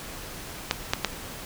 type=clicks; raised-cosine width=0.2 ms; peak=-4 dBFS; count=3; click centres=0.711 / 0.935 / 1.047 s; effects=pink hiss -39 dBFS RMS until 1.45 s